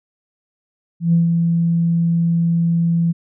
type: tone with ADSR envelope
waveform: sine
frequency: 168.3 Hz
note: E3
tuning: 36 cents sharp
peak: -9 dBFS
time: 1-3.13 s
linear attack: 130 ms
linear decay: 140 ms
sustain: -4 dB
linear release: 23 ms
effects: tanh soft clip ceiling -5 dBFS